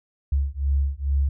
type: beating tone pair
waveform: sine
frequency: 68.4 / 70.7 Hz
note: C#2 / C#2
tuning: -23 / +35 cents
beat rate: 2.3 Hz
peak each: -23 dBFS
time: 0.32-1.29 s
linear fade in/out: 5 ms
effects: none